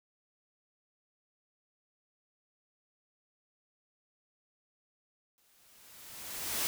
white noise with exponential growth, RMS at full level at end -31 dBFS, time 5.38-6.67 s, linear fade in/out 0 ms, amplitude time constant 280 ms, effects none

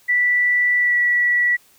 sine tone with pitch glide, 1966 to 1945.7 Hz, B6 to B6, -8 to -26 cents, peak -14 dBFS, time 0.08-1.57 s, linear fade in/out 20 ms, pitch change -18 cents, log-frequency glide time 0.78-0.98 s, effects white hiss -54 dBFS RMS until 1.78 s

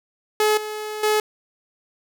sawtooth tone with level steps, 426.5 Hz, G#4, 46 cents sharp, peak -12 / -24 / -13 dBFS, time 0.4-1.2 s, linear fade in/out 2 ms, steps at 0.57 / 1.03 s, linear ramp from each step 5 ms, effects none

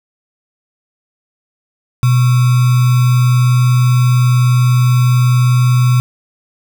sine tone with sample-and-hold, 124.5 Hz, B2, 14 cents sharp, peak -7 dBFS, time 2.03-6 s, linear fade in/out 0 ms, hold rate 1225 Hz, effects none

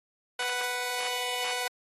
10% pulse tone pair together, 493.9 / 741.1 Hz, B4 / F#5, 0 / +3 cents, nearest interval perfect fifth, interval 703 cents, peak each -24 dBFS, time 0.39-1.68 s, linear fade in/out 5 ms, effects AAC 32 kbps

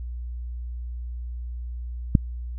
click, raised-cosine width 5 ms, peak -3 dBFS, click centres 2.152 s, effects added 60 Hz sine -30 dBFS peak until 2.58 s

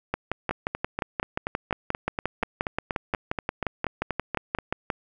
two click trains, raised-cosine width 0.5 ms, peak -12 / -10 dBFS, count 18 / 28, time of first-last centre 0.51-4.587 / 0.14-4.902 s, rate 4.17 / 5.67 Hz, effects none

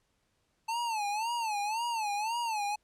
square tone with vibrato, 880 Hz, A5, in tune, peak -31 dBFS, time 0.68-2.76 s, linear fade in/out 10 ms, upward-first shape sine, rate 1.9 Hz, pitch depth 140 cents each way, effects pink hiss -75 dBFS RMS until 2.83 s + low-pass 10000 Hz 12 dB/octave

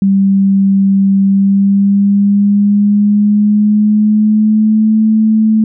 sine tone with pitch glide, 195.5 to 218.2 Hz, G3 to A3, -4 to -14 cents, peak -6 dBFS, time 0.02-5.64 s, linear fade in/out 2 ms, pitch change +190 cents, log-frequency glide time 1.24-5.01 s, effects none

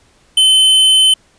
square tone, 3060 Hz, G7, 42 cents flat, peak -7 dBFS, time 0.37-1.14 s, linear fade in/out 5 ms, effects pink hiss -52 dBFS RMS until 1.38 s + resampled to 22050 Hz

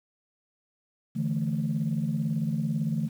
sine chord, D suspended second, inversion none, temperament equal, 146.83 / 164.81 / 220 Hz, D3 / E3 / A3, 0 / 0 / 0 cents, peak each -29 dBFS, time 1.15-3.09 s, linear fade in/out 20 ms, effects tanh soft clip ceiling -18 dBFS + 9-bit

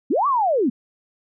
sine linear two-way sweep, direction up then down, 207.8 to 1174.7 to 207.8 Hz, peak -16 dBFS, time 0.1-0.7 s, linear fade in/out 10 ms, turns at 0.27 s, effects none

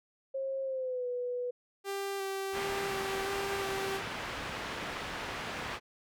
sine tone with pitch glide, 537 to 492.4 Hz, C5 to B4, +45 to -5 cents, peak -32 dBFS, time 0.34-1.51 s, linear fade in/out 10 ms, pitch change -150 cents, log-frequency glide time 0.63-1.07 s
sawtooth tone with vibrato, 392 Hz, G4, in tune, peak -30 dBFS, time 1.84-4.01 s, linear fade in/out 50 ms, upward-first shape square, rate 1.4 Hz, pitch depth 14 cents each way
white low-pass noise, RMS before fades -39 dBFS, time 2.52-5.8 s, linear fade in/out 50 ms, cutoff 2200 Hz, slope 12 dB/octave
effects none

